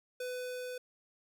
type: tone with level ramp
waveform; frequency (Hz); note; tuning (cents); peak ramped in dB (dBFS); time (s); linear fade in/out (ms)
square; 500; B4; +21; -37 to -40; 0.2-0.78; 5
effects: none